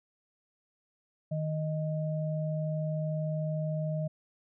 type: tone pair together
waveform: sine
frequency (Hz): 155.56 / 621.8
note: D#3 / D#5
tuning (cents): 0 / -1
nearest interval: 2 octaves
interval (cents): 2399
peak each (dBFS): -30 / -36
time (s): 1.31-4.08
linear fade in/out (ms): 10
effects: none